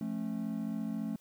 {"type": "chord", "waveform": "triangle", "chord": "F augmented", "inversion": "none", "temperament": "just", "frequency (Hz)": [174.61, 218.3, 272.8], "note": ["F3", "A3", "C#4"], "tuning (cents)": [0, -13, -28], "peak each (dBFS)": [-39, -33, -38], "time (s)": [0.01, 1.16], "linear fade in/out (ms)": 2, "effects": ["white hiss -66 dBFS RMS until 1.2 s"]}